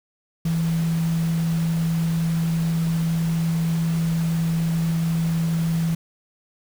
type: tone in noise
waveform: sine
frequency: 164.81 Hz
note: E3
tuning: in tune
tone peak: -19 dBFS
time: 0.45-5.95 s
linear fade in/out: 5 ms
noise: pink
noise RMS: -37 dBFS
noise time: 0.45-5.95 s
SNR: +15 dB
effects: none